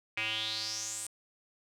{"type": "tone with band-pass filter sweep", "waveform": "square", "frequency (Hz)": 110, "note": "A2", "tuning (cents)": 0, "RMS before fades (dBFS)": -36, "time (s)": [0.17, 1.07], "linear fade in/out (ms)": 5, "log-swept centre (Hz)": [2400, 8900], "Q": 6, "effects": []}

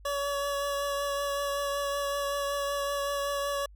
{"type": "tone with vibrato", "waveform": "25% pulse", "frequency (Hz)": 566, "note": "C#5", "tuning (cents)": 36, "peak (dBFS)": -25, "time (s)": [0.05, 3.66], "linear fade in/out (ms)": 5, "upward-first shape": "triangle", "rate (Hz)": 5.3, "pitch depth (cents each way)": 16, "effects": ["added 50 Hz sine -49 dBFS peak until 3.75 s"]}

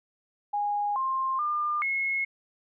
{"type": "tone with pitch steps", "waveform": "sine", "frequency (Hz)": [823, 1057, 1202, 2172], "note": ["G#5", "C6", "D6", "C#7"], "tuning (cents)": [-16, 17, 40, -36], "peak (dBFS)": -25, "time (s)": [0.53, 2.25], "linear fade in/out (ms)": 10, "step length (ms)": 430, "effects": []}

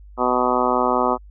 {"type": "harmonic tone", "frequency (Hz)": 125, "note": "B2", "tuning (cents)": 21, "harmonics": [2, 3, 4, 5, 6, 7, 8, 9, 10], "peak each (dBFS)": [-25, -25, -25, -25, -25, -25, -25, -25, -25], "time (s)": [0.17, 1.18], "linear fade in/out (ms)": 50, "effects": ["added 50 Hz sine -40 dBFS peak until 1.3 s"]}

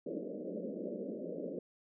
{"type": "band-pass noise", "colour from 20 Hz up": "white", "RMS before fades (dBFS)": -41, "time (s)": [0.06, 1.59], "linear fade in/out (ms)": 2, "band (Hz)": [170, 590], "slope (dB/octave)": 96, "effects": []}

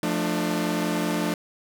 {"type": "chord", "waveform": "sawtooth", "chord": "D minor", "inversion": "first", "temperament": "equal with one note detuned", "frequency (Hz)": [174.61, 220, 298.5], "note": ["F3", "A3", "D4"], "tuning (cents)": [0, 0, 28], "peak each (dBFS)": [-24, -25, -23], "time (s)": [0.03, 1.34], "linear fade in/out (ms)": 2, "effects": []}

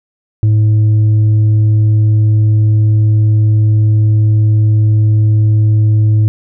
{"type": "tone with tanh clipping", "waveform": "sine", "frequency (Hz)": 107.4, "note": "A2", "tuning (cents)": -41, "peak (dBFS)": -7, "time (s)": [0.43, 6.28], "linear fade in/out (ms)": 0, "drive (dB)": 3, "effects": []}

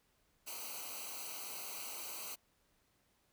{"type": "noise with comb filter", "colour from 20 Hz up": "white", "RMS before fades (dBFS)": -45, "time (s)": [0.46, 2.36], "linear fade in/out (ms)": 20, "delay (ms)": 0.57, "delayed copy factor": -0.9, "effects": ["pink hiss -75 dBFS RMS until 3.32 s"]}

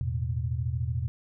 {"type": "chord", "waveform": "sine", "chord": "E suspended fourth", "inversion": "none", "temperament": "equal", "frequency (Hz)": [82.41, 110, 123.47], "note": ["E2", "A2", "B2"], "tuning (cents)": [0, 0, 0], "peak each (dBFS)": [-31, -33, -30], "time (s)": [0.01, 1.08], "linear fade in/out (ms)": 0, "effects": []}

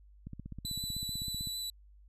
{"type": "click train", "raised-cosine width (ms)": 5, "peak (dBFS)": -30, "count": 20, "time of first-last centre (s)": [0.27, 1.473], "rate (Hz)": 15.8}
{"type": "tone with vibrato", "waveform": "sawtooth", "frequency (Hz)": 3971, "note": "B7", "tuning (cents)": 9, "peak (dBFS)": -33, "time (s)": [0.65, 1.7], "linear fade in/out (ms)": 2, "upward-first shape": "sine", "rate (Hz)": 6.7, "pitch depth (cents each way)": 12}
{"effects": ["added 50 Hz sine -55 dBFS peak until 2.08 s", "resampled to 32000 Hz"]}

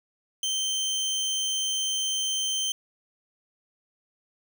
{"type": "tone", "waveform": "25% pulse", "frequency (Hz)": 3116, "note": "G7", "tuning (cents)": -11, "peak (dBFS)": -22, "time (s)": [0.43, 2.72], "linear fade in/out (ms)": 2, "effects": []}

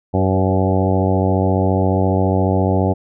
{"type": "harmonic tone with a mistuned harmonic", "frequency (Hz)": 94.5, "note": "F#2", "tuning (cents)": 37, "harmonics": [1, 2, 3, 4, 5, 6, 7, 8, 9], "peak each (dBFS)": [-17, -20, -22, -23, -24, -25, -25, -26, -27], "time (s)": [0.13, 2.94], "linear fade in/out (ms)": 20, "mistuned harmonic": 5, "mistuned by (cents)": 23, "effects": []}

